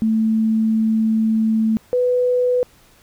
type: tone pair in turn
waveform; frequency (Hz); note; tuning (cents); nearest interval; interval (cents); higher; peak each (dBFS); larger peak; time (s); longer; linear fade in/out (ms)
sine; 220.9 / 496.5; A3 / B4; +7 / +9; octave + major second; 1402; second; -14; neither; 0.02-1.77 / 1.93-2.63; first; 0
effects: pink hiss -52 dBFS RMS until 3.02 s